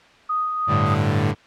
sine tone with tremolo, 1244.5 Hz, D#6, in tune, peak -19 dBFS, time 0.29-0.95 s, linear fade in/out 10 ms, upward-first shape sine, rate 3.1 Hz, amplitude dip 35%
sawtooth chord, G suspended second, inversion none, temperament equal, 98 / 110 / 146.83 Hz, G2 / A2 / D3, 0 / 0 / 0 cents, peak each -18 dBFS, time 0.67-1.35 s, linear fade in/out 50 ms
violet noise, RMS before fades -26 dBFS, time 0.86-1.31 s, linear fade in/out 0 ms
effects white hiss -50 dBFS RMS until 1.46 s + low-pass 3000 Hz 12 dB/octave

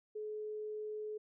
sine tone, 426.6 Hz, G#4, 46 cents sharp, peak -39 dBFS, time 0.15-1.18 s, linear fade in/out 10 ms, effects none

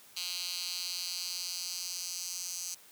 10% pulse tone with high-pass filter sweep, 178 Hz, F3, 33 cents sharp, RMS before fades -38 dBFS, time 0.16-2.75 s, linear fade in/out 10 ms, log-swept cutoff 3800 to 6000 Hz, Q 2.8, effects white hiss -57 dBFS RMS until 2.91 s + high-pass 80 Hz 12 dB/octave

